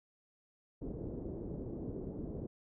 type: low-pass noise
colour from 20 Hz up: white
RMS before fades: -42 dBFS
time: 0.81-2.47 s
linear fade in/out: 10 ms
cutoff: 410 Hz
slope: 24 dB/octave
effects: none